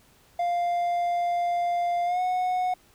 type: tone with pitch glide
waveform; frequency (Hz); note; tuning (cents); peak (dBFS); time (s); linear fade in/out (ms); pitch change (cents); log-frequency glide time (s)
triangle; 698.5 to 732.4; F5 to F#5; 0 to -18; -21; 0.39-2.74; 5; +82; 2.05-2.21
effects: pink hiss -59 dBFS RMS until 2.94 s